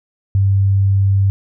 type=tone; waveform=sine; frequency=98 Hz; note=G2; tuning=in tune; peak=-10 dBFS; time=0.35-1.3 s; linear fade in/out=0 ms; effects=none

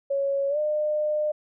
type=tone with pitch glide; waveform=sine; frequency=554.4 to 604.6 Hz; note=C#5 to D#5; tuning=0 to -50 cents; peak=-22 dBFS; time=0.1-1.32 s; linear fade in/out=10 ms; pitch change=+150 cents; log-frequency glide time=0.49-0.58 s; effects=none

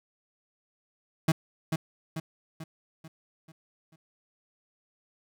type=tone with echo; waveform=35% pulse; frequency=160.3 Hz; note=E3; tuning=48 cents flat; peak=-18 dBFS; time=1.28-1.32 s; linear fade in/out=5 ms; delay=440 ms; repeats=6; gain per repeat=-6 dB; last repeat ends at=3.96 s; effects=none

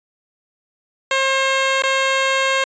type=tone with dropouts; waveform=10% pulse; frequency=535 Hz; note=C5; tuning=38 cents sharp; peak=-7 dBFS; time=1.11-2.64 s; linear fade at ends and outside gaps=2 ms; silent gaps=1.822-1.836 s; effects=resampled to 16000 Hz

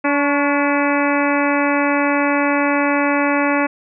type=harmonic tone with a mistuned harmonic; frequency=286.9 Hz; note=D4; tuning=40 cents flat; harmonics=1 / 2 / 3 / 4 / 5 / 6 / 7 / 8 / 9; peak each=-18 / -21 / -23 / -24 / -25 / -26 / -26 / -27 / -28 dBFS; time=0.04-3.67 s; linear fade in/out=10 ms; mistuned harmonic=4; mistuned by=-46 cents; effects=none

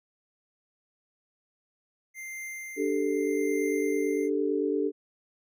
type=tone with tremolo; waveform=square; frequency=2093 Hz; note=C7; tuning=in tune; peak=-36 dBFS; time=2.14-4.3 s; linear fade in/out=50 ms; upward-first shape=triangle; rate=0.82 Hz; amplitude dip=60%
type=chord; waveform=sine; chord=D suspended fourth; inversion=none; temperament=just; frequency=293.7 / 391.6 / 440.5 Hz; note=D4 / G4 / A4; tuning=0 / -2 / +2 cents; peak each=-29 dBFS; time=2.76-4.92 s; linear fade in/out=50 ms
effects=none

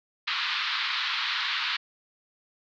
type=band-pass noise; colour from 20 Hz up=white; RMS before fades=-29 dBFS; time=0.27-1.77 s; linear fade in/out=10 ms; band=1000 to 4300 Hz; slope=48 dB/octave; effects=none

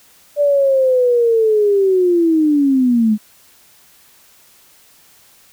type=linear sweep; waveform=sine; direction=down; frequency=587.3 to 207.7 Hz; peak=-10 dBFS; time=0.36-3.18 s; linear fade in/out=50 ms; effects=white hiss -49 dBFS RMS until 5.52 s

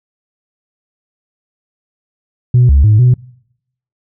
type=tone with pitch steps; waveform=sine; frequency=123.7 / 69.5 / 106.7 / 124.8 Hz; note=B2 / C#2 / G#2 / B2; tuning=+3 / +5 / +47 / +19 cents; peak=-3 dBFS; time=2.54-3.14 s; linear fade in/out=5 ms; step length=150 ms; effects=noise-tail reverb RT60 0.8 s tail -26 dB re dry + tanh soft clip ceiling -2 dBFS

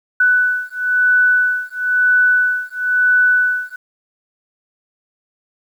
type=beating tone pair; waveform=sine; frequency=1490 / 1491 Hz; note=F#6 / F#6; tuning=+12 / +13 cents; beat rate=1 Hz; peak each=-15 dBFS; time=0.2-3.76 s; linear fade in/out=5 ms; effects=8-bit

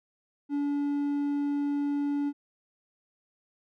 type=tone; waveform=triangle; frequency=286.8 Hz; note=D4; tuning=41 cents flat; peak=-24 dBFS; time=0.49-2.33 s; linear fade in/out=50 ms; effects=none

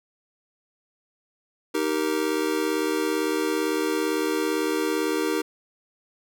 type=chord; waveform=square; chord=Eb major; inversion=none; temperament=just; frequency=311.1 / 388.9 / 466.7 Hz; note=Eb4 / G4 / Bb4; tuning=0 / -14 / +2 cents; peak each=-27 / -28 / -29 dBFS; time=1.74-5.42 s; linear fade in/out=10 ms; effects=none

